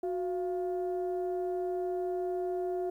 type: tone pair together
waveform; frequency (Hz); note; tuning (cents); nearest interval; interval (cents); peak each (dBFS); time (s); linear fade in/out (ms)
sine; 365.5 / 690; F#4 / F5; -21 / -21; major seventh; 1100; -30 / -36; 0.03-2.9; 5
effects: tanh soft clip ceiling -25 dBFS + 11-bit